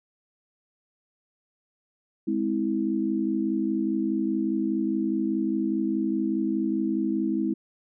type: chord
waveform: sine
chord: Ab augmented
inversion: none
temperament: just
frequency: 207.7 / 259.6 / 324.5 Hz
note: Ab3 / C4 / E4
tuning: 0 / -13 / -27 cents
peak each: -28 / -29 / -26 dBFS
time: 2.27-7.54 s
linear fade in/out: 10 ms
effects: none